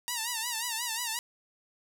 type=tone with vibrato; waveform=5% pulse; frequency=932.3 Hz; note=A#5; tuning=in tune; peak=-19 dBFS; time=0.08-1.19 s; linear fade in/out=0 ms; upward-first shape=sine; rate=5.6 Hz; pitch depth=100 cents each way; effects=none